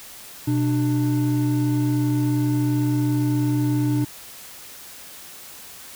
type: tone pair together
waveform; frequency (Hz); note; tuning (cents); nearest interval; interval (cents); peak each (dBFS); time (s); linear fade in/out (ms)
triangle; 124.9 / 297.5; B2 / D4; +20 / +22; octave + minor third; 1502; -19; 0.47-4.05; 10
effects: white hiss -41 dBFS RMS until 5.95 s